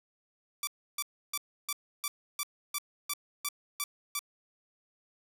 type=tone bursts; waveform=5% pulse; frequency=1161 Hz; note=D6; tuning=20 cents flat; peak=-19 dBFS; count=11; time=0.63-4.192 s; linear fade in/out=2 ms; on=42 ms; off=310 ms; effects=none